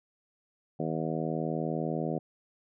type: harmonic tone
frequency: 80 Hz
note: D#2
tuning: 49 cents sharp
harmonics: 2 / 3 / 4 / 5 / 6 / 7 / 8 / 9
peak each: -34 / -36 / -37 / -38 / -39 / -39 / -40 / -41 dBFS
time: 0.79-2.19 s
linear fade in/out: 10 ms
effects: none